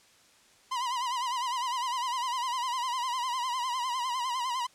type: tone with vibrato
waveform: 45% pulse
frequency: 997 Hz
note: B5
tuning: 16 cents sharp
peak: -29 dBFS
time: 0.71-4.67 s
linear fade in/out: 10 ms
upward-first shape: sine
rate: 9.9 Hz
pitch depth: 94 cents each way
effects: white hiss -60 dBFS RMS until 4.74 s + low-pass 8000 Hz 12 dB/octave